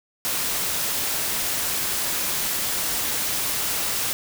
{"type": "noise", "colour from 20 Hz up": "white", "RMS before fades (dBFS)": -25, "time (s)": [0.25, 4.13], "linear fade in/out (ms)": 0, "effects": []}